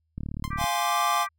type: click train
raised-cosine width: 5 ms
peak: -21 dBFS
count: 18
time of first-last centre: 0.18-0.641 s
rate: 36.9 Hz
type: tone with exponential decay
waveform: sawtooth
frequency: 1046.5 Hz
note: C6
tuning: in tune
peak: -25 dBFS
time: 0.44-0.54 s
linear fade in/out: 0 ms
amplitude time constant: 21 ms
type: harmonic tone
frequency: 392 Hz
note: G4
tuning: in tune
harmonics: 3 / 4 / 5 / 6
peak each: -31 / -39 / -39 / -45 dBFS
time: 0.5-1.29 s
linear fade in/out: 20 ms
type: chord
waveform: square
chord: D half-diminished seventh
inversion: first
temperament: equal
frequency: 698.5 / 830.6 / 1046.5 / 1174.7 Hz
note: F5 / Ab5 / C6 / D6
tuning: 0 / 0 / 0 / 0 cents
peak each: -30 dBFS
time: 0.57-1.27 s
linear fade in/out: 50 ms
effects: added 80 Hz sine -70 dBFS peak until 1.38 s